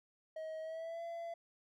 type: tone with pitch glide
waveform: triangle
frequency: 634 to 675.6 Hz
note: D#5 to E5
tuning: +32 to +42 cents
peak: -39 dBFS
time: 0.36-1.34 s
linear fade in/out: 5 ms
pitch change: +110 cents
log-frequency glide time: 0.61-1.03 s
effects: none